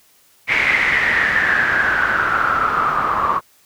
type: noise with low-pass filter sweep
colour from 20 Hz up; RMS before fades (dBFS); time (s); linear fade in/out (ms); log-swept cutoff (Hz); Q
white; -17; 0.47-3.41; 50; 2200 to 1100; 9.1
effects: white hiss -54 dBFS RMS until 3.65 s